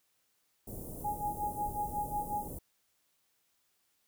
pink band-stop noise, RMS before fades -43 dBFS, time 0.67-2.59 s, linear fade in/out 5 ms, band 610 to 10000 Hz, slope 24 dB/octave
sine tone with tremolo, 830.6 Hz, G#5, in tune, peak -30 dBFS, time 1.04-2.48 s, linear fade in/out 10 ms, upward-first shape sine, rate 5.5 Hz, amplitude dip 85%
effects white hiss -75 dBFS RMS until 4.07 s

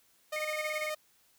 sawtooth tone with tremolo, 613 Hz, D#5, 26 cents flat, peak -29 dBFS, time 0.32-0.95 s, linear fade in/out 10 ms, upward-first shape square, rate 12 Hz, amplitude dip 25%
sine tone bursts, 2173 Hz, C#7, 35 cents flat, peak -33 dBFS, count 10, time 0.36-0.897 s, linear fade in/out 5 ms, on 33 ms, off 23 ms
effects white hiss -67 dBFS RMS until 1.38 s

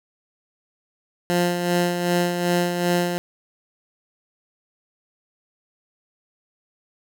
15% pulse tone with tremolo, 175.6 Hz, F3, 10 cents sharp, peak -11 dBFS, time 1.3-3.18 s, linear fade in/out 0 ms, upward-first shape sine, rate 2.6 Hz, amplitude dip 50%, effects none

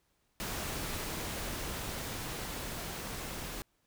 pink noise with level ramp, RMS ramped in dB -37 to -41 dBFS, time 0.4-3.62 s, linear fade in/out 0 ms, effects pink hiss -75 dBFS RMS until 3.86 s

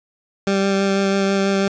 20% pulse tone with vibrato, 196 Hz, G3, in tune, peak -11 dBFS, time 0.47-1.68 s, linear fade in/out 2 ms, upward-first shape sine, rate 6.1 Hz, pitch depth 11 cents each way, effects resampled to 16000 Hz + 7-bit

